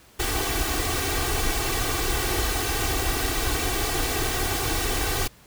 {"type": "noise with comb filter", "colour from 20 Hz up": "pink", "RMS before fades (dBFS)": -25, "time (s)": [0.19, 5.28], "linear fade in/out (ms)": 10, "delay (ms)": 2.6, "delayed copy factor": 0.9, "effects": ["pink hiss -53 dBFS RMS until 5.46 s"]}